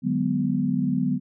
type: chord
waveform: sine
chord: G# half-diminished seventh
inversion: second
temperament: just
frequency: 149.51 / 186.89 / 207.7 / 249.2 Hz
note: D3 / F#3 / G#3 / B3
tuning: +31 / +18 / 0 / +16 cents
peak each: -28 / -26 / -29 / -24 dBFS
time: 0.02-1.2 s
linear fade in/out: 50 ms
effects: none